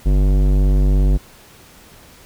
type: tone with tanh clipping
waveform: sine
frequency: 48.55 Hz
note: G1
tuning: 16 cents flat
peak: -13 dBFS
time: 0.05-1.18 s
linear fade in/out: 20 ms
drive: 17 dB
effects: pink hiss -45 dBFS RMS until 2.25 s